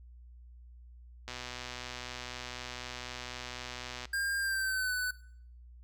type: click train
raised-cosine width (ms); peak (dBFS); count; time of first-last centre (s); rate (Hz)
0.2; -23; 345; 1.28-4.054; 124
type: tone with pitch glide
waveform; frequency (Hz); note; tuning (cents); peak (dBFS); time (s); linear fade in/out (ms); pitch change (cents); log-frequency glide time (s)
square; 1604 to 1496.6; G6 to F#6; +39 to +19; -31; 4.13-5.11; 5; -120; 4.39-4.93
effects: noise-tail reverb RT60 0.6 s tail -20 dB re dry + added 60 Hz sine -50 dBFS peak until 5.83 s